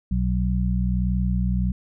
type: harmonic tone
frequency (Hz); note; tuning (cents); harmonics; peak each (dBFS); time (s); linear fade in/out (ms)
61.5; B1; -7; 1 / 2 / 3; -22 / -27 / -24; 0.11-1.72; 5
effects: none